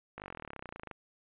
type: slowing click train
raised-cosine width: 0.5 ms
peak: -27 dBFS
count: 27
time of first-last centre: 0.18-0.913 s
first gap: 19 ms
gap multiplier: 1.03
effects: resampled to 8000 Hz